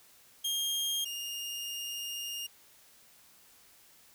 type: tone pair in turn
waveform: sawtooth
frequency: 3225 / 2831 Hz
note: G7 / F7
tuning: +48 / +23 cents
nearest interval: major second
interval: 225 cents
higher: first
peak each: -27 / -33 dBFS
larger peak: first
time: 0.44-1.05 / 1.05-2.47 s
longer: second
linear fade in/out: 10 ms
effects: white hiss -60 dBFS RMS until 4.14 s